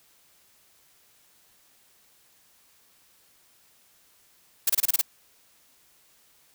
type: noise bursts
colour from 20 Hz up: blue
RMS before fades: -21 dBFS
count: 7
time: 4.67-5.014 s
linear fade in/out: 5 ms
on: 26 ms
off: 27 ms
effects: white hiss -61 dBFS RMS until 6.54 s